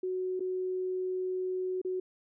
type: tone with dropouts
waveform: sine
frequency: 370 Hz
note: F#4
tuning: in tune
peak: -30 dBFS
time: 0.03-2 s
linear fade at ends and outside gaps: 5 ms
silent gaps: 0.396-0.404 / 1.816-1.848 s
effects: none